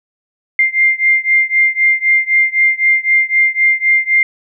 sine beating tone pair, 2100 / 2103.9 Hz, C7 / C7, +6 / +9 cents, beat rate 3.9 Hz, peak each -12 / -13 dBFS, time 0.59-4.23 s, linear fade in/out 2 ms, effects none

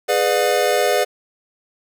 square chord, G# diminished seventh, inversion none, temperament just, 415.3 / 498.4 / 598 / 717.6 Hz, G#4 / B4 / D5 / F5, 0 / +16 / +31 / +47 cents, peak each -22 / -21 / -21 / -22 dBFS, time 0.08-1.05 s, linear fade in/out 20 ms, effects none

